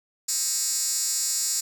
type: tone with high-pass filter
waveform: 10% pulse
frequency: 314.7 Hz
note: D#4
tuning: 20 cents sharp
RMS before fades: -26 dBFS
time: 0.28-1.61 s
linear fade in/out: 10 ms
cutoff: 6600 Hz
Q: 4.8
effects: none